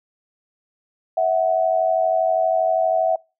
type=tone pair together; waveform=sine; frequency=651 / 743.5 Hz; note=E5 / F#5; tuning=-22 / +8 cents; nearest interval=major second; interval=230 cents; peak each=-18 / -20 dBFS; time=1.17-3.16 s; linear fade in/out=5 ms; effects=noise-tail reverb RT60 0.3 s tail -26 dB re dry